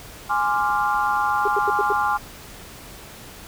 sine chord, D half-diminished seventh, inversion second, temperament equal, 830.6 / 1046.5 / 1174.7 / 1396.9 Hz, Ab5 / C6 / D6 / F6, 0 / 0 / 0 / 0 cents, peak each -22 / -25 / -25 / -25 dBFS, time 0.29-2.18 s, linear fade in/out 20 ms
sine tone bursts, 408.8 Hz, G#4, 27 cents flat, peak -20 dBFS, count 5, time 1.45-1.926 s, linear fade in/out 5 ms, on 28 ms, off 84 ms
effects pink hiss -41 dBFS RMS until 3.47 s

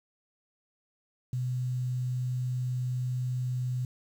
sine tone, 125.8 Hz, B2, 32 cents sharp, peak -28 dBFS, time 1.33-3.85 s, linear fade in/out 2 ms, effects 9-bit

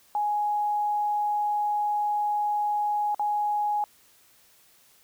sine tone with dropouts, 833 Hz, G#5, 5 cents sharp, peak -23 dBFS, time 0.15-3.84 s, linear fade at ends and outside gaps 1 ms, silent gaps 3.146-3.195 s, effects white hiss -59 dBFS RMS until 5.03 s

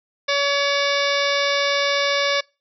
harmonic tone with a mistuned harmonic, 566 Hz, C#5, 36 cents sharp, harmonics 1 / 2 / 3 / 4 / 5 / 6 / 7 / 8 / 9 / 10, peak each -22 / -26 / -26 / -25 / -32 / -27 / -31 / -33 / -29 / -35 dBFS, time 0.28-2.41 s, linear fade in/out 10 ms, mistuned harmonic 6, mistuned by +81 cents, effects noise-tail reverb RT60 0.3 s tail -26 dB re dry

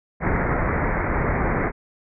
pink low-pass noise, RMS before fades -22 dBFS, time 0.2-1.72 s, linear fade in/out 50 ms, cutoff 2200 Hz, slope 96 dB/octave, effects none

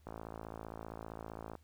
click train, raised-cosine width 1 ms, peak -30 dBFS, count 83, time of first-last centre 0.07-1.553 s, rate 55.3 Hz, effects added 77 Hz sine -62 dBFS peak until 1.63 s + pink hiss -73 dBFS RMS until 1.63 s

